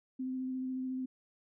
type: tone with vibrato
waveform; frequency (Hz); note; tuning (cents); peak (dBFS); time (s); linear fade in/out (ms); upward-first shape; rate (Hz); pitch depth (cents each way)
sine; 258.5; C4; -21; -34; 0.19-1.06; 10; square; 14; 10
effects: none